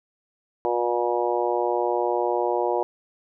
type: harmonic tone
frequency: 120 Hz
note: B2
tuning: 49 cents flat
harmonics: 3 / 4 / 5 / 6 / 7 / 8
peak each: -26 / -27 / -28 / -29 / -29 / -30 dBFS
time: 0.65-2.83 s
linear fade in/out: 0 ms
effects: none